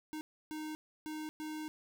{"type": "tone bursts at uneven times", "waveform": "square", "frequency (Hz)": 308.9, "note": "D#4", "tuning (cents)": -12, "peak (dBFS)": -40, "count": 4, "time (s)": [[0.13, 0.21], [0.51, 0.75], [1.06, 1.29], [1.4, 1.68]], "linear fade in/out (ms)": 0, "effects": ["13-bit"]}